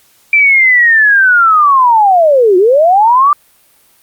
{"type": "linear two-way sweep", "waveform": "sine", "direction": "down then up", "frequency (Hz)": [2353, 350, 1197], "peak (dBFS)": -4, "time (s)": [0.33, 3.33], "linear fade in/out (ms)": 2, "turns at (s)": 2.57, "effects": ["white hiss -49 dBFS RMS until 4.02 s", "Opus 48 kbps"]}